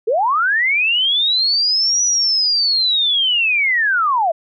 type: linear two-way sweep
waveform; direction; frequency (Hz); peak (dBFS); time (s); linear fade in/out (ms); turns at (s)
sine; up then down; 406.1 to 5920 to 621; -13; 0.07-4.32; 10; 2.04
effects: none